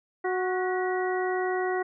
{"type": "harmonic tone with a mistuned harmonic", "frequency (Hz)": 368.3, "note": "F#4", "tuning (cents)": -8, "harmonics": [1, 2, 3, 4, 5], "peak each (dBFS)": [-27, -31, -37, -37, -35], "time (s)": [0.24, 1.83], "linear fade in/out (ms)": 10, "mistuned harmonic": 5, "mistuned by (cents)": 67, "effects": []}